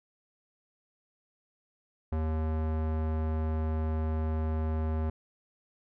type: tone with low-pass filter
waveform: square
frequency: 78.8 Hz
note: D#2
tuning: 23 cents sharp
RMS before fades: -30 dBFS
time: 2.12-5.1 s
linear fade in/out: 5 ms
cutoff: 1100 Hz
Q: 0.77
effects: none